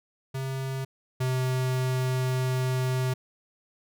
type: tone pair in turn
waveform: square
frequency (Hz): 133.3 / 128.83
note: C3 / C3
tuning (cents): +33 / -26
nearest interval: minor second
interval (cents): 59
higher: first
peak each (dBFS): -30 / -25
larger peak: second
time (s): 0.34-0.85 / 1.2-3.14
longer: second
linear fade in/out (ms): 10
effects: none